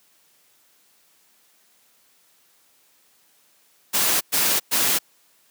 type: noise bursts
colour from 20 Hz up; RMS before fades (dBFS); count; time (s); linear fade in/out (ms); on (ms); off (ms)
white; -20; 3; 3.93-4.99; 20; 280; 110
effects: white hiss -60 dBFS RMS until 5.5 s + high-pass 150 Hz 12 dB/octave